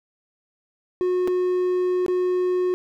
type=tone with dropouts; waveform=triangle; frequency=363.4 Hz; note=F#4; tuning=31 cents flat; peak=-17 dBFS; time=1.01-2.74 s; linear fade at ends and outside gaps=0 ms; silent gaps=1.275-1.28 / 2.063-2.082 s; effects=none